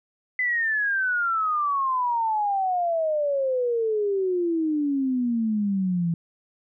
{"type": "exponential sweep", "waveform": "sine", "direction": "down", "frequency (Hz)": [2024, 164.81], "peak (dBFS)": -21, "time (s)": [0.39, 6.14], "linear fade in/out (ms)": 2, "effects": []}